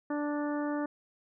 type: harmonic tone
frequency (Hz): 293.7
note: D4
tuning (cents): 0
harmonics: 1 / 2 / 3 / 4 / 5 / 6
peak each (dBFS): -31 / -37 / -41 / -43 / -45 / -47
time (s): 0.1-0.86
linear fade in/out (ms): 5
effects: none